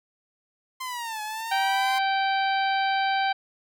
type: linear two-way sweep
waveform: sawtooth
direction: down then up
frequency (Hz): 1046.5 to 845 to 1046.5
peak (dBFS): -27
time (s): 0.8-1.99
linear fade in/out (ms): 10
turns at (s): 1.22
type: harmonic tone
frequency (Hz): 778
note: G5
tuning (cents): -13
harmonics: 1 / 2 / 3 / 4 / 5 / 6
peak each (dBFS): -23 / -29 / -33 / -35 / -37 / -39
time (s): 1.51-3.33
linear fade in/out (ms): 10
effects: none